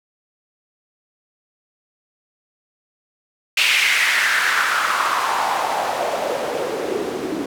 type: noise with band-pass filter sweep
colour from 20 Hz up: white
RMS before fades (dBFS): -20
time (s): 3.57-7.46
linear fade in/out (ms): 5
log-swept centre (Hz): 2600 to 300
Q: 3.5
effects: none